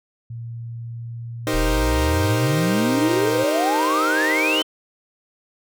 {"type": "tone with pitch glide", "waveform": "sine", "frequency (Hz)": [116.54, 117.62], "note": ["A#2", "A#2"], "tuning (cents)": [0, 16], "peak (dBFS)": -29, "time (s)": [0.3, 3.44], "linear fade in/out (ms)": 5, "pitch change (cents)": 16, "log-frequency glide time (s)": [0.71, 2]}
{"type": "chord", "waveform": "sawtooth", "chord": "C minor seventh", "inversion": "first", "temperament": "equal", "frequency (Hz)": [311.1, 392, 466.2, 523.3], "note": ["Eb4", "G4", "Bb4", "C5"], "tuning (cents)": [0, 0, 0, 0], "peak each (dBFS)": [-19, -25, -24, -23], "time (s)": [1.47, 4.62], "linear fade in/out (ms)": 0}
{"type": "exponential sweep", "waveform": "sine", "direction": "up", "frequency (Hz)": [33.91, 3136], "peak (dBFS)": -19, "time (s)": [1.53, 4.63], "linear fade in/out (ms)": 20}
{"effects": []}